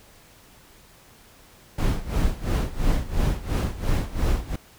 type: noise with tremolo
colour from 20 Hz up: brown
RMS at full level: -20 dBFS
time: 1.78-4.56 s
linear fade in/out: 5 ms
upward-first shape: sine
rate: 2.9 Hz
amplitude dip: 85%
effects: pink hiss -52 dBFS RMS until 4.78 s